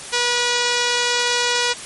5% pulse tone, 484.6 Hz, B4, 33 cents flat, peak -5 dBFS, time 0.12-1.74 s, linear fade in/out 20 ms, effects white hiss -33 dBFS RMS until 1.85 s + MP3 48 kbps

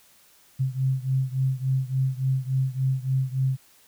sine beating tone pair, 130.81 / 134.31 Hz, C3 / C3, 0 / +46 cents, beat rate 3.5 Hz, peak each -24 / -26 dBFS, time 0.59-3.57 s, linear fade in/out 20 ms, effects white hiss -57 dBFS RMS until 3.87 s

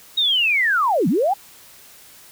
sine linear two-way sweep, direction down then up, 3800 to 155 to 835 Hz, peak -15 dBFS, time 0.17-1.34 s, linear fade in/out 10 ms, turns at 1.08 s, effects white hiss -46 dBFS RMS until 2.31 s

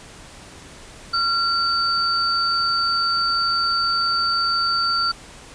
sine tone pair together, 1373 / 4581 Hz, F6 / D8, -30 / -44 cents, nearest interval octave + major sixth, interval 2086 cents, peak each -20 / -21 dBFS, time 1.13-5.12 s, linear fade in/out 10 ms, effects pink hiss -42 dBFS RMS until 5.54 s + resampled to 22050 Hz

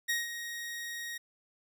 sawtooth tone with ADSR envelope, 1879 Hz, A#6, 13 cents sharp, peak -24 dBFS, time 0.08-1.18 s, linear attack 18 ms, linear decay 170 ms, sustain -10 dB, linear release 10 ms, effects none

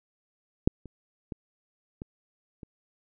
clicks, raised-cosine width 3 ms, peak -6 / -30 / -22 / -24 / -29 dBFS, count 5, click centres 0.675 / 0.857 / 1.322 / 2.019 / 2.632 s, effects none

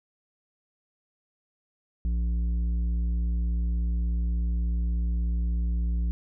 triangle tone with tanh clipping, 58.27 Hz, A#1, in tune, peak -25 dBFS, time 2.05-6.11 s, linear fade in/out 0 ms, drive 12 dB, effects none

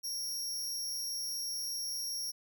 sawtooth tone with amplitude modulation, 5588 Hz, F8, in tune, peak -29 dBFS, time 0.03-2.32 s, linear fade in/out 20 ms, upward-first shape sine, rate 225 Hz, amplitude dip 80%, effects none

